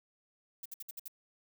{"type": "noise bursts", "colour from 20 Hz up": "violet", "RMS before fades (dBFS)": -43, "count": 6, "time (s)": [0.63, 1.081], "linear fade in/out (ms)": 5, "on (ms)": 26, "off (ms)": 59, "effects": []}